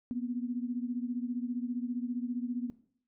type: beating tone pair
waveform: sine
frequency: 240 / 255 Hz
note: B3 / C4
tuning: -49 / -44 cents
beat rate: 15 Hz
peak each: -34 / -37 dBFS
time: 0.11-2.7 s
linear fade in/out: 0 ms
effects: noise-tail reverb RT60 0.6 s tail -17 dB re dry